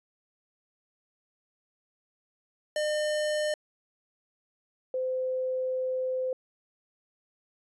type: tone pair in turn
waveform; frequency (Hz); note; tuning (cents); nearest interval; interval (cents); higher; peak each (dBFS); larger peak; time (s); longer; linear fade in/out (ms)
square / sine; 605 / 514.5; D#5 / C5; -49 / -29; minor third; 280; first; -27; neither; 2.76-3.54 / 4.94-6.33; second; 2
effects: resampled to 24000 Hz